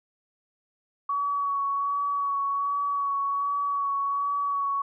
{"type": "tone with vibrato", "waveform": "sine", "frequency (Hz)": 1127, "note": "C#6", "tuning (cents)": 28, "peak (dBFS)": -24, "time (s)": [1.09, 4.82], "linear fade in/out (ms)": 5, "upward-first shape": "sine", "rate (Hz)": 1.3, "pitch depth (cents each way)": 18, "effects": []}